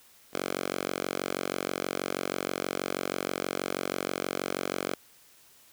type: tone with high-pass filter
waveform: 5% pulse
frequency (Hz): 46.25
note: F#1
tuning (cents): 0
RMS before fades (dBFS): -33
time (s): 0.33-4.95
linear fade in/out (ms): 10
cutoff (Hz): 330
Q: 0.67
effects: white hiss -58 dBFS RMS until 5.72 s